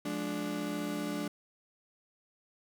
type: chord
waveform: 35% pulse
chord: D diminished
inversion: first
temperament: just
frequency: 176.2 / 211.4 / 293.7 Hz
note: F3 / Ab3 / D4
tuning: +16 / +31 / 0 cents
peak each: -39 / -37 / -34 dBFS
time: 0.05-1.28 s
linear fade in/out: 5 ms
effects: none